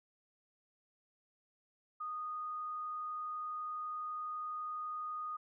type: tone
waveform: sine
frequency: 1236 Hz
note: D#6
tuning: 12 cents flat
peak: -38 dBFS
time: 2-5.37 s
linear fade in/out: 10 ms
effects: none